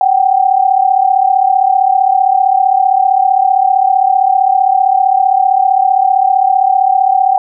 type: tone pair together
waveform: sine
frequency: 748.6 / 784 Hz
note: F#5 / G5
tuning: +20 / 0 cents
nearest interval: minor second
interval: 80 cents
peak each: -10 dBFS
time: 0.01-7.38 s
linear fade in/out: 2 ms
effects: none